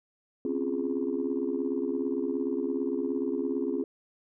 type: chord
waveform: sine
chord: Db major seventh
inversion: third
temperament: just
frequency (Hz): 259.9 / 277.2 / 346.5 / 415.8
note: C4 / Db4 / F4 / Ab4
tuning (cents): -11 / 0 / -14 / +2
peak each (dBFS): -32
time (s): 0.45-3.84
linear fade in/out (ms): 2
effects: tanh soft clip ceiling -19 dBFS